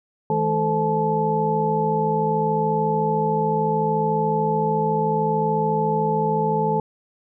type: tone cluster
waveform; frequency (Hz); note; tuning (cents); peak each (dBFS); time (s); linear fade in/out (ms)
sine; 159.8 / 213.5 / 437.3 / 518 / 865; D#3 / G#3 / A4 / C5 / A5; +47 / +48 / -11 / -17 / -30; -25 / -28 / -23 / -30 / -22; 0.3-6.8; 2
effects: none